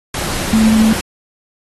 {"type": "tone in noise", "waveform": "sine", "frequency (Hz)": 220, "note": "A3", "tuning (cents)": 0, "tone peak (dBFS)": -8, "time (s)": [0.53, 0.93], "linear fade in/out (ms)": 2, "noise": "pink", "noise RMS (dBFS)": -21, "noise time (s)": [0.14, 1.01], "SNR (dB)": 10, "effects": ["AAC 32 kbps"]}